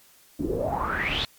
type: noise with low-pass filter sweep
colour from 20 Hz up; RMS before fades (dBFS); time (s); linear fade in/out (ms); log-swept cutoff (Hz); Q
pink; -27; 0.39-1.25; 2; 280 to 4000; 8.3
effects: white hiss -56 dBFS RMS until 1.38 s + MP3 96 kbps